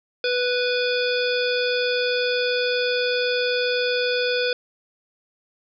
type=harmonic tone; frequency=493.9 Hz; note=B4; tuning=in tune; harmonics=1 / 3 / 5 / 7 / 9 / 10; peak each=-22 / -27 / -29 / -30 / -32 / -32 dBFS; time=0.24-4.53 s; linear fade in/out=2 ms; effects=none